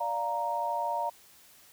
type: chord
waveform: sine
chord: Bb major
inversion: first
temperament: equal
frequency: 587.3 / 698.5 / 932.3 Hz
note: D5 / F5 / Bb5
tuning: 0 / 0 / 0 cents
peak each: -36 / -34 / -30 dBFS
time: 0-1.1 s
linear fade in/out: 10 ms
effects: white hiss -57 dBFS RMS until 1.72 s